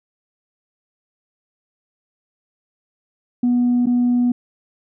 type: tone with dropouts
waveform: sine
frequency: 244.3 Hz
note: B3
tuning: 19 cents flat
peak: -12 dBFS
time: 3.43-4.32 s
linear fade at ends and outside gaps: 5 ms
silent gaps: 3.859-3.868 s
effects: tanh soft clip ceiling -11 dBFS